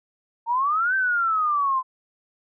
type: exponential two-way sweep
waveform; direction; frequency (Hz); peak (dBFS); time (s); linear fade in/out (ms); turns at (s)
sine; up then down; 906 to 1568 to 1023; -19; 0.46-1.83; 50; 0.95
effects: none